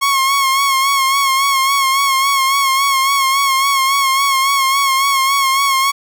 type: tone with vibrato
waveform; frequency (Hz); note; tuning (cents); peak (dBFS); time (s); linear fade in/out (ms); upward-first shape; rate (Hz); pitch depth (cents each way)
sawtooth; 1090; C#6; -29; -8; 0.01-5.92; 20; sine; 3.6; 45
effects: none